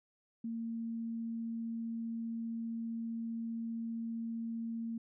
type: tone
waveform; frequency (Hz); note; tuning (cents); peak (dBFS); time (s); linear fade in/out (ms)
sine; 228.8; A#3; -32; -36; 0.44-4.98; 5
effects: none